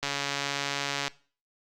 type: click train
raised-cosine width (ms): 0.2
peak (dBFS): -12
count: 149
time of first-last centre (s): 0.03-1.08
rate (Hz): 141
effects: noise-tail reverb RT60 0.4 s tail -20 dB re dry + Opus 48 kbps